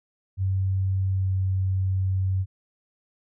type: tone with pitch glide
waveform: sine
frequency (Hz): 95.4 to 94.69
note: G2 to F#2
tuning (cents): -47 to +41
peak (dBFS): -21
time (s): 0.37-2.46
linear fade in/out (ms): 50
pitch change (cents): -12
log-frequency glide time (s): 1.11-1.29
effects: none